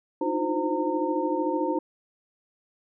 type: tone cluster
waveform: sine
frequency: 303.6 / 317 / 359.1 / 519 / 915 Hz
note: D#4 / D#4 / F4 / C5 / A#5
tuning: -42 / +32 / +48 / -14 / -32 cents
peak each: -30 dBFS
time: 0.21-1.79 s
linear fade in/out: 5 ms
effects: none